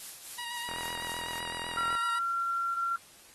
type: noise with tremolo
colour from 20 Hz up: blue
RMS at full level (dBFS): -40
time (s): 0-1.39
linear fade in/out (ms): 0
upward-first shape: triangle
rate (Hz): 3.8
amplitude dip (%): 65
type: tone with vibrato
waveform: 15% pulse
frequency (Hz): 952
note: A#5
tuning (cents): +36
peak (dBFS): -31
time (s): 0.38-2.19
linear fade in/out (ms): 5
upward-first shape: square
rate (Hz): 7.9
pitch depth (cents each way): 20
type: click train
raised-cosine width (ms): 0.5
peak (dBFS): -25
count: 54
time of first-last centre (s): 0.69-1.952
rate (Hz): 42
type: tone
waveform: sine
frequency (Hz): 1370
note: F6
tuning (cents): -34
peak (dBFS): -28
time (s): 1.77-2.96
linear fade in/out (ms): 2
effects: white hiss -55 dBFS RMS until 3.34 s + AAC 32 kbps